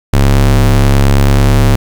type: ring-modulated tone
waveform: square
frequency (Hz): 69.3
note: C#2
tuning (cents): 0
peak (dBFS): -3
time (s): 0.13-1.76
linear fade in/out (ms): 5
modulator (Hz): 34.4
effects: 7-bit